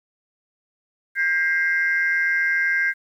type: tone cluster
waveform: sine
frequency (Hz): 1597 / 1931 / 2098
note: G6 / B6 / C7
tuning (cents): +32 / -39 / +4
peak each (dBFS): -19 / -28 / -23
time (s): 1.15-2.94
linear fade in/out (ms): 50
effects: tanh soft clip ceiling -10 dBFS + 9-bit